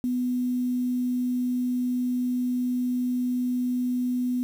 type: tone with quantisation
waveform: sine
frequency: 248.6 Hz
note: B3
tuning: 12 cents sharp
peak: -23 dBFS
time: 0.04-4.43 s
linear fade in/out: 0 ms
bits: 8
effects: none